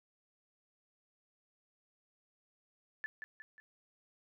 sine tone with echo, 1743 Hz, A6, 17 cents flat, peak -36 dBFS, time 3.04-3.06 s, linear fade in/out 0 ms, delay 180 ms, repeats 3, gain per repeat -6 dB, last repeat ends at 3.6 s, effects none

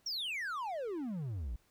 triangle exponential sweep, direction down, 5750 to 51.6 Hz, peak -34 dBFS, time 0.06-1.56 s, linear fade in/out 5 ms, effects pink hiss -71 dBFS RMS until 1.7 s

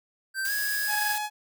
square tone with pitch glide, 1560 to 1662.3 Hz, G6 to G#6, -9 to +1 cents, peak -28 dBFS, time 0.34-1.17 s, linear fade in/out 50 ms, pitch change +110 cents, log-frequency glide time 0.45-0.52 s
blue noise, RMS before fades -33 dBFS, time 0.45-1.18 s, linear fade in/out 0 ms
sawtooth tone, 843 Hz, G#5, 26 cents sharp, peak -25 dBFS, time 0.87-1.3 s, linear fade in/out 50 ms
effects none

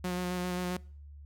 sawtooth tone with vibrato, 180 Hz, F#3, 47 cents flat, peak -27 dBFS, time 0.04-0.77 s, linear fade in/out 5 ms, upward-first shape square, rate 7.5 Hz, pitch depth 13 cents each way, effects noise-tail reverb RT60 0.5 s tail -24 dB re dry + added 72 Hz sine -46 dBFS peak until 1.25 s

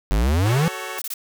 square exponential sweep, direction up, 46.25 to 174.7 Hz, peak -17 dBFS, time 0.11-0.68 s, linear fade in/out 0 ms
10% pulse chord, F# minor, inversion none, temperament equal with one note detuned, 374.1 / 440 / 554.4 Hz, F#4 / A4 / C#5, +19 / 0 / 0 cents, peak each -25 dBFS, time 0.46-0.99 s, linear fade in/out 0 ms
blue noise bursts, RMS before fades -29 dBFS, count 3, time 0.98-1.139 s, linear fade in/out 2 ms, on 37 ms, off 24 ms
effects none

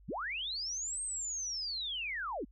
sine linear two-way sweep, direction up then down, 87.31 to 8490 to 193.9 Hz, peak -35 dBFS, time 0.08-2.45 s, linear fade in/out 10 ms, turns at 1.02 s, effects added 49 Hz sine -56 dBFS peak until 2.51 s

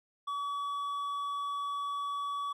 sine tone with hard clipping, 1138 Hz, C#6, 45 cents sharp, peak -34 dBFS, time 0.27-2.53 s, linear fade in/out 10 ms, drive 5 dB, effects none

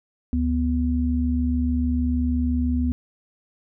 sine tone pair together, 73.29 / 246.9 Hz, D2 / B3, -3 / 0 cents, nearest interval octave + major sixth, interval 2103 cents, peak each -22 dBFS, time 0.33-2.92 s, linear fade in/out 0 ms, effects none

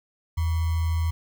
sine tone with sample-and-hold, 82 Hz, E2, 9 cents flat, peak -21 dBFS, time 0.37-1.11 s, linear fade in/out 10 ms, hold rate 1050 Hz, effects none

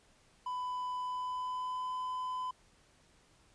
triangle tone with pitch glide, 999 to 1011.2 Hz, B5 to B5, +20 to +41 cents, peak -33 dBFS, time 0.46-2.51 s, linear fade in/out 5 ms, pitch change +21 cents, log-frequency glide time 0.97-1.92 s, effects pink hiss -66 dBFS RMS until 3.54 s + resampled to 22050 Hz

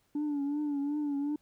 sine tone with vibrato, 289.8 Hz, D4, 23 cents flat, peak -27 dBFS, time 0.15-1.36 s, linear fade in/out 5 ms, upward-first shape triangle, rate 2.7 Hz, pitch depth 71 cents each way, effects tanh soft clip ceiling -28 dBFS + pink hiss -72 dBFS RMS until 1.41 s

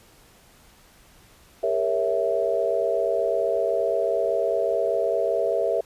sine chord, G diminished seventh, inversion none, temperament equal with one note detuned, 401.2 / 466.2 / 554.4 / 659.3 Hz, G4 / Bb4 / Db5 / Fb5, +40 / 0 / 0 / 0 cents, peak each -28 / -26 / -27 / -24 dBFS, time 1.63-5.81 s, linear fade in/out 5 ms, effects pink hiss -54 dBFS RMS until 5.85 s + resampled to 32000 Hz

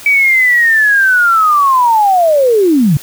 sine linear sweep, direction down, 2298 to 129.4 Hz, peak -6 dBFS, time 0.06-2.97 s, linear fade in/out 2 ms, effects white hiss -32 dBFS RMS until 3.02 s

